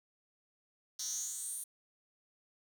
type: tone with high-pass filter sweep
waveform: 10% pulse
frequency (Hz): 253.2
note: B3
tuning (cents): +43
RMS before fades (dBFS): -40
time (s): 0.99-1.64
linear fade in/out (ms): 5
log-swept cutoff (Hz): 5300 to 10000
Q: 6.3
effects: none